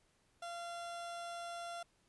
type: tone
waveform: 30% pulse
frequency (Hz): 688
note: F5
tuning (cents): -26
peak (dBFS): -40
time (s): 0.42-1.83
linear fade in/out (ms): 5
effects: pink hiss -74 dBFS RMS until 2.08 s + resampled to 24000 Hz